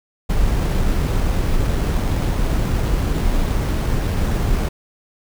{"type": "noise with sample-and-hold", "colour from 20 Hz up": "brown", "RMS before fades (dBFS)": -18, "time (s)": [0.29, 4.69], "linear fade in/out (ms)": 10, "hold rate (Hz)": 7350, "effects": []}